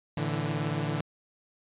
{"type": "chord", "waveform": "sawtooth", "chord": "A suspended fourth", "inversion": "none", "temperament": "equal with one note detuned", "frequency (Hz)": [112.31, 146.83, 164.81], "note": ["A2", "D3", "E3"], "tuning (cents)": [36, 0, 0], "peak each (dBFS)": [-31, -27, -29], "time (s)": [0.17, 1.01], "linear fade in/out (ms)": 5, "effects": ["resampled to 8000 Hz"]}